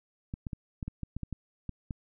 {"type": "clicks", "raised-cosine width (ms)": 5, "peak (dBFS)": -23, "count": 11, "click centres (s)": [0.339, 0.468, 0.532, 0.828, 0.88, 1.033, 1.166, 1.233, 1.327, 1.693, 1.908], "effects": []}